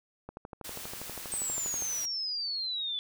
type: click train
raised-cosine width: 1 ms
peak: -27 dBFS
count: 20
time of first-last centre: 0.29-1.822 s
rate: 12.4 Hz
type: noise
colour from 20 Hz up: white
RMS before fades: -42 dBFS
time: 0.64-2.06 s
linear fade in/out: 10 ms
type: exponential sweep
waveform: sine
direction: down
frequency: 8310 to 3443 Hz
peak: -31 dBFS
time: 1.32-2.99 s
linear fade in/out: 0 ms
effects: none